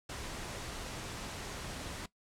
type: noise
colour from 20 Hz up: pink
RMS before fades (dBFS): -42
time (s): 0.09-2.06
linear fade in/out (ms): 5
effects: noise-tail reverb RT60 0.1 s tail -18 dB re dry + low-pass 9000 Hz 12 dB/octave